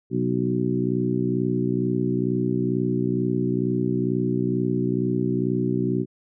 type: harmonic tone with a mistuned harmonic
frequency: 62.2 Hz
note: B1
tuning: 13 cents sharp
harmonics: 2 / 3 / 4 / 5 / 6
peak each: -27 / -27 / -27 / -27 / -27 dBFS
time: 0.1-6.06 s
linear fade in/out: 50 ms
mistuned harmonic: 2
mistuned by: +51 cents
effects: none